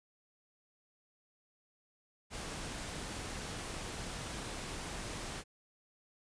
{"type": "noise", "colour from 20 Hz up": "pink", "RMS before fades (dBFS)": -42, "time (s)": [2.3, 5.44], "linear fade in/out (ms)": 50, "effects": ["resampled to 22050 Hz"]}